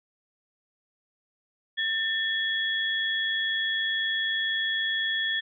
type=tone pair together; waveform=sine; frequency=1788 / 3349 Hz; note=A6 / G#7; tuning=+27 / +14 cents; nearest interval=major seventh; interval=1087 cents; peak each=-27 / -28 dBFS; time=1.77-5.41 s; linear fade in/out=20 ms; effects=none